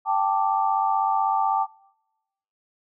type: chord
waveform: sine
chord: G suspended second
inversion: none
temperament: equal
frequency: 784 / 880 / 1174.7 Hz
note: G5 / A5 / D6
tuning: 0 / 0 / 0 cents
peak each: -23 / -23 / -26 dBFS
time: 0.05-1.67 s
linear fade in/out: 50 ms
effects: noise-tail reverb RT60 1.0 s tail -25 dB re dry